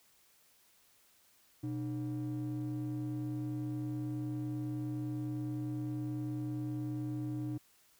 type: ring-modulated tone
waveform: triangle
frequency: 213.7 Hz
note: G#3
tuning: 50 cents sharp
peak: -29 dBFS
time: 1.63-7.58 s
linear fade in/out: 10 ms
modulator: 89.4 Hz
effects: tanh soft clip ceiling -28 dBFS + white hiss -67 dBFS RMS until 7.99 s